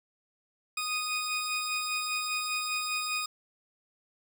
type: tone pair together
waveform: 20% pulse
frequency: 1242 / 2489 Hz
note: D#6 / D#7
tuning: -3 / 0 cents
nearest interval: octave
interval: 1203 cents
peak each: -28 dBFS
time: 0.77-3.26 s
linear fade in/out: 5 ms
effects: none